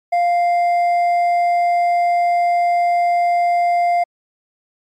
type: tone with hard clipping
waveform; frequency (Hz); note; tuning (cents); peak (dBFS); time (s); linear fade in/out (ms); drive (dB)
sine; 698.5; F5; 0; -14; 0.12-4.04; 10; 4
effects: MP3 64 kbps